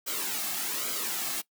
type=noise with flanger; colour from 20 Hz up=white; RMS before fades=-32 dBFS; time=0.06-1.42 s; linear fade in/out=20 ms; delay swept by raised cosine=1.1 to 2.09 ms; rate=1.2 Hz; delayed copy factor=-0.6; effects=noise-tail reverb RT60 0.1 s tail -20 dB re dry + high-pass 200 Hz 12 dB/octave